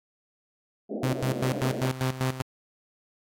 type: band-pass noise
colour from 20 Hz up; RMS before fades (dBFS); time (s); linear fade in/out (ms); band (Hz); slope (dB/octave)
pink; -33; 0.89-1.91; 20; 200 to 700; 96
type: tone with tremolo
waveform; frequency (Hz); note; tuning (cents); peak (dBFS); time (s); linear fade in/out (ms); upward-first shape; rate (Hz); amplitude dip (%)
sawtooth; 130; C3; -11; -20; 1.03-2.42; 5; square; 5.1; 75
effects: AAC 48 kbps